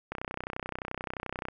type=click train; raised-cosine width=0.5 ms; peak=-19 dBFS; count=44; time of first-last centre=0.12-1.485 s; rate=31.5 Hz; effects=none